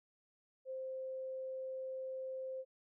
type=tone; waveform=sine; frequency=523.3 Hz; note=C5; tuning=in tune; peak=-40 dBFS; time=0.65-2.65 s; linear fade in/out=50 ms; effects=none